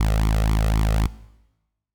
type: tone with flanger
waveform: sawtooth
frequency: 53.5 Hz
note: A1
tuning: 48 cents flat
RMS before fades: -19 dBFS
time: 0-1.07 s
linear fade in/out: 5 ms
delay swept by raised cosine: 0.89 to 1.59 ms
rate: 3.8 Hz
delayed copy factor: +0.85
effects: noise-tail reverb RT60 1.0 s tail -19 dB re dry